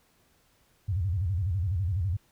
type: tone with vibrato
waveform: sine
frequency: 91.2 Hz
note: F#2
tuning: 24 cents flat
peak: -25 dBFS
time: 0.88-2.17 s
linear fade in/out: 10 ms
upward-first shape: square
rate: 12 Hz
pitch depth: 180 cents each way
effects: pink hiss -66 dBFS RMS until 2.31 s